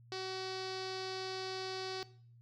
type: tone with low-pass filter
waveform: sawtooth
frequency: 377.2 Hz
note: F#4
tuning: 33 cents sharp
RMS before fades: -41 dBFS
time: 0.12-2.03 s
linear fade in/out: 0 ms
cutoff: 4700 Hz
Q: 4.6
effects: noise-tail reverb RT60 0.5 s tail -18 dB re dry + added 118 Hz sine -57 dBFS peak until 2.41 s